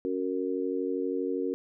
harmonic tone, 92.5 Hz, F#2, in tune, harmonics 3 / 4 / 5, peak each -32 / -32 / -32 dBFS, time 0.05-1.54 s, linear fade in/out 0 ms, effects none

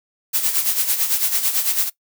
blue noise with tremolo, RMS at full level -17 dBFS, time 0.33-1.9 s, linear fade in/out 20 ms, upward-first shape sine, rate 9 Hz, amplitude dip 65%, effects noise-tail reverb RT60 0.1 s tail -20 dB re dry

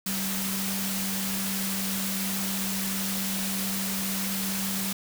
sine tone in noise, 193.7 Hz, G3, 20 cents flat, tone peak -31 dBFS, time 0.06-4.93 s, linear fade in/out 5 ms, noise white, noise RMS -31 dBFS, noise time 0.06-4.93 s, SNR -3 dB, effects none

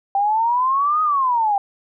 sine exponential two-way sweep, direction up then down, 784 to 1261 to 784 Hz, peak -15 dBFS, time 0.15-1.58 s, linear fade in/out 2 ms, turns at 1.02 s, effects none

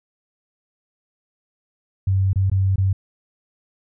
sine tone with dropouts, 96 Hz, G2, 36 cents flat, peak -15 dBFS, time 2.07-2.93 s, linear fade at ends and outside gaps 5 ms, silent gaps 2.332-2.358 / 2.499-2.515 / 2.759-2.78 s, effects none

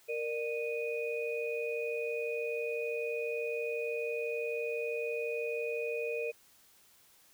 sine tone cluster, 466 / 598 / 2480 Hz, A#4 / D5 / D#7, -1 / +31 / -6 cents, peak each -34 / -40 / -39 dBFS, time 0.08-6.32 s, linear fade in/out 20 ms, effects white hiss -63 dBFS RMS until 7.33 s

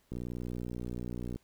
click train, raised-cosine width 3 ms, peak -26 dBFS, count 76, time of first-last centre 0.12-1.36 s, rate 60.5 Hz, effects pink hiss -70 dBFS RMS until 1.43 s

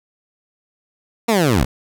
15% pulse linear sweep, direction down, 240 to 48 Hz, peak -7 dBFS, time 1.28-1.65 s, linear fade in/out 10 ms, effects none

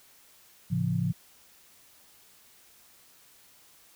sine chord, A augmented, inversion none, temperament just, 110 / 137.5 / 171.88 Hz, A2 / C#3 / E#3, 0 / -14 / -27 cents, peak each -31 / -30 / -28 dBFS, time 0.7-1.13 s, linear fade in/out 20 ms, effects white hiss -58 dBFS RMS until 3.95 s

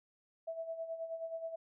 sine tone with tremolo, 656 Hz, E5, 9 cents flat, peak -36 dBFS, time 0.47-1.56 s, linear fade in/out 10 ms, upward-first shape sine, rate 9.4 Hz, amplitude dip 65%, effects none

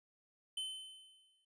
square tone with exponential decay, 3060 Hz, G7, 42 cents flat, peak -37 dBFS, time 0.57-1.45 s, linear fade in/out 5 ms, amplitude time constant 190 ms, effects resampled to 22050 Hz

